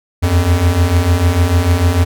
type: beating tone pair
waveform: square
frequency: 82.41 / 89.11 Hz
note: E2 / F2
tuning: 0 / +35 cents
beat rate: 6.7 Hz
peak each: -16 / -12 dBFS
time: 0.22-2.05 s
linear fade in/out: 20 ms
effects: none